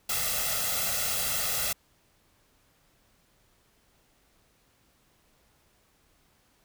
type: noise with comb filter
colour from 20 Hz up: white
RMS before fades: -29 dBFS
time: 0.09-1.73 s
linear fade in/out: 5 ms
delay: 1.5 ms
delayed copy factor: +0.85
effects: pink hiss -66 dBFS RMS until 6.64 s